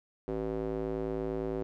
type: tone with band-pass filter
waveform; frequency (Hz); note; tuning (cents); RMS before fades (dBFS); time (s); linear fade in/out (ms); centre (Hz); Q
square; 54.4; A1; -19; -34; 0.28-1.63; 0; 410; 2.5
effects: none